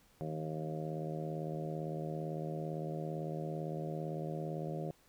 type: harmonic tone with a mistuned harmonic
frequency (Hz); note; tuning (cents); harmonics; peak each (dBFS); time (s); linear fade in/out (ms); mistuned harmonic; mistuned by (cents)
77.78; D#2; 0; 2 / 3 / 4 / 5 / 6 / 7 / 8 / 9; -39 / -52 / -47 / -45 / -50 / -45 / -50 / -48; 0.21-4.91; 0; 2; +35
effects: pink hiss -67 dBFS RMS until 5.08 s